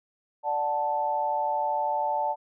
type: chord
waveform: sine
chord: D major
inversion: none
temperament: equal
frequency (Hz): 587.3 / 740 / 880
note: D5 / F#5 / A5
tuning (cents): 0 / 0 / 0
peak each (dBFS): -31 / -31 / -26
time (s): 0.43-2.36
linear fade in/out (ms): 50
effects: none